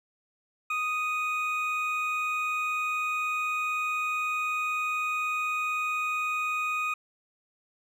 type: tone pair together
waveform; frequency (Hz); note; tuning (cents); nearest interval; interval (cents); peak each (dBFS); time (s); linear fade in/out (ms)
triangle; 1244.5 / 2489; D#6 / D#7; 0 / 0; octave; 1200; -28; 0.7-6.94; 5
effects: none